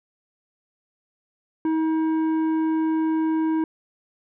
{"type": "tone with tanh clipping", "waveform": "sine", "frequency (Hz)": 318.5, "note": "D#4", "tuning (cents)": 41, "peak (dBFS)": -21, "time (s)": [1.65, 3.64], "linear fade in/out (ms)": 2, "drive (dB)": 9, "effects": []}